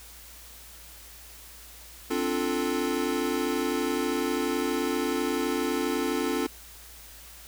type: chord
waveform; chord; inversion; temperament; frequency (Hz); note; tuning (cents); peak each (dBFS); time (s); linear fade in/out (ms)
square; D minor seventh; third; equal; 261.6 / 293.7 / 349.2 / 440; C4 / D4 / F4 / A4; 0 / 0 / 0 / 0; -32; 2.1-6.47; 10
effects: added 57 Hz sine -51 dBFS peak until 7.47 s + white hiss -48 dBFS RMS until 7.47 s